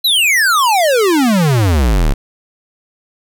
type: exponential sweep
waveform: square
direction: down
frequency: 4137 to 32.05 Hz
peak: -10 dBFS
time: 0.04-2.14 s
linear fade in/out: 10 ms
effects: none